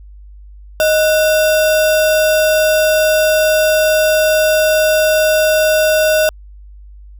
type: tone with sample-and-hold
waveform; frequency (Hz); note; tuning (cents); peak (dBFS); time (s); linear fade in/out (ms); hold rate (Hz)
sine; 622.3; D#5; 0; -9; 0.8-6.29; 0; 2100
effects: added 50 Hz sine -34 dBFS peak until 7.19 s

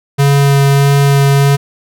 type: tone with vibrato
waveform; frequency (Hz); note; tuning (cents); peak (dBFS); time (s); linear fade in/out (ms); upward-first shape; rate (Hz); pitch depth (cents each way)
square; 140; C#3; +18; -7; 0.18-1.57; 20; sine; 1.6; 9
effects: none

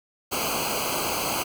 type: noise with comb filter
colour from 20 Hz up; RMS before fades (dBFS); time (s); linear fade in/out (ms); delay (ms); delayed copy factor
pink; -27; 0.31-1.44; 20; 0.55; -0.95
effects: none

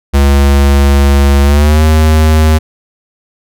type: tone with pitch glide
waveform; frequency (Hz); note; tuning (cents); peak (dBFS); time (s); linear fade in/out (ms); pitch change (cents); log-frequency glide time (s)
square; 70 to 78.12; C#2 to D#2; +18 to +8; -5; 0.13-2.59; 20; +190; 1.43-1.83
effects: none

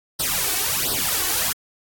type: noise with flanger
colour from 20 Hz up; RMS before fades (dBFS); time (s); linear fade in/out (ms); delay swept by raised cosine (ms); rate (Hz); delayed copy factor
white; -22; 0.19-1.53; 10; 0.21 to 2.71; 1.4; +0.95
effects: AAC 64 kbps

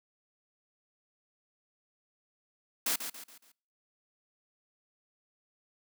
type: noise with echo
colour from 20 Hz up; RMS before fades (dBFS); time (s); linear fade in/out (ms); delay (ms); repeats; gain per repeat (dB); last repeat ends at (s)
white; -30; 2.86-2.96; 5; 140; 4; -8; 3.52
effects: noise-tail reverb RT60 0.5 s tail -25 dB re dry + high-pass 200 Hz 12 dB/octave

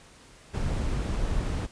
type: noise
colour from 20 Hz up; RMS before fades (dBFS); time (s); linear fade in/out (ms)
brown; -28; 0.53-1.67; 20
effects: pink hiss -53 dBFS RMS until 1.71 s + resampled to 22050 Hz

